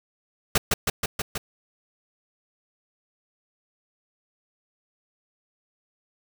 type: noise with echo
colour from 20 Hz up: pink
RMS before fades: -19 dBFS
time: 0.55-0.58 s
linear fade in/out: 5 ms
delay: 160 ms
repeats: 5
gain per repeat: -2 dB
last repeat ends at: 1.38 s
effects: none